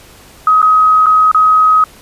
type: tone with dropouts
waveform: sine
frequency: 1265 Hz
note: D#6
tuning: 28 cents sharp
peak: -5 dBFS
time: 0.47-1.84 s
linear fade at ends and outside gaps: 2 ms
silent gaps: 0.618-0.627 / 1.06-1.066 / 1.315-1.346 s
effects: pink hiss -40 dBFS RMS until 2.01 s + resampled to 32000 Hz